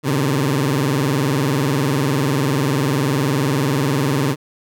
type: tone with vibrato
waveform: 20% pulse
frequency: 140 Hz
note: C#3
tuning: 18 cents sharp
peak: -11 dBFS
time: 0.03-4.36 s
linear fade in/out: 50 ms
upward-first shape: sine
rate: 20 Hz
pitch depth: 200 cents each way
effects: none